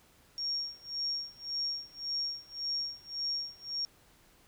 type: tone with tremolo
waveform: sine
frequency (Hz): 5550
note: F8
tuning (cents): -12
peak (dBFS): -30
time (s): 0.38-3.85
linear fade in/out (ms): 0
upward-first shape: sine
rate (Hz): 1.8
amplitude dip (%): 95
effects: pink hiss -63 dBFS RMS until 4.47 s